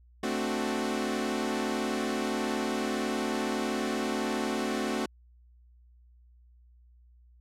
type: chord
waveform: sawtooth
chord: D dominant seventh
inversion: second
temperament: equal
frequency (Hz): 220 / 261.6 / 293.7 / 370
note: A3 / C4 / D4 / F#4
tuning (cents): 0 / 0 / 0 / 0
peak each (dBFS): -29 / -30 / -33 / -30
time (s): 0.23-5.06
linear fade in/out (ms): 5
effects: added 60 Hz sine -55 dBFS peak until 7.4 s + low-pass 10000 Hz 12 dB/octave